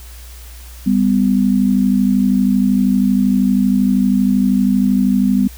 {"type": "tone pair together", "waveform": "sine", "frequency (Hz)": [198.16, 250.9], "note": ["G3", "B3"], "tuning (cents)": [19, 28], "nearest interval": "major third", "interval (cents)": 409, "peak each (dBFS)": [-13, -14], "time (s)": [0.86, 5.48], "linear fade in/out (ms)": 10, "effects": ["added 60 Hz sine -33 dBFS peak until 5.57 s", "white hiss -41 dBFS RMS until 5.57 s"]}